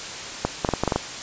clicks, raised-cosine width 1 ms, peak -6 dBFS, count 8, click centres 0.45 / 0.648 / 0.689 / 0.737 / 0.836 / 0.877 / 0.922 / 0.96 s, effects white hiss -33 dBFS RMS until 1.22 s + resampled to 16000 Hz

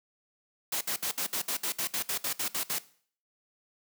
white noise bursts, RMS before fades -31 dBFS, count 14, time 0.72-2.786 s, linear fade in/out 5 ms, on 90 ms, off 62 ms, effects noise-tail reverb RT60 0.5 s tail -18 dB re dry + high-pass 150 Hz 12 dB/octave

